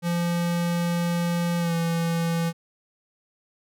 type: tone with pitch glide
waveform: square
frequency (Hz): 172.2 to 167.39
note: F3 to E3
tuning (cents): -24 to +27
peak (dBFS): -23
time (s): 0.02-2.53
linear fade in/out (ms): 50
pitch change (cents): -49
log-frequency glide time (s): 1.59-1.74
effects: none